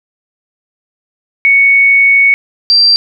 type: tone pair in turn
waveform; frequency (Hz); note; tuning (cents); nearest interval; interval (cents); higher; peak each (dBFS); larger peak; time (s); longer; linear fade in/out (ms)
sine; 2222 / 4708; C#7 / D8; +4 / +3; octave + minor second; 1299; second; -4; neither; 1.45-2.34 / 2.7-2.96; first; 0
effects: none